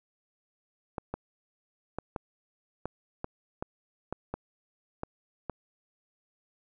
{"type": "clicks", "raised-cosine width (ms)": 1, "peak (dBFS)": -19, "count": 11, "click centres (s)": [0.982, 1.14, 1.986, 2.162, 2.856, 3.244, 3.625, 4.126, 4.34, 5.034, 5.497], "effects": []}